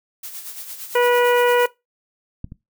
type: noise with tremolo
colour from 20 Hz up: blue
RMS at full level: -32 dBFS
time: 0.23-1.67 s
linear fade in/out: 5 ms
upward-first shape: sine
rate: 8.8 Hz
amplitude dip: 55%
type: harmonic tone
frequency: 486.6 Hz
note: B4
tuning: 26 cents flat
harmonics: 1 / 2 / 3 / 4 / 5 / 6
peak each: -15 / -21 / -25 / -27 / -29 / -31 dBFS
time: 0.95-1.66 s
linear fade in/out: 5 ms
type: clicks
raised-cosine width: 5 ms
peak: -17 / -23 dBFS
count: 2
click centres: 2.444 / 2.521 s
effects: noise-tail reverb RT60 0.2 s tail -20 dB re dry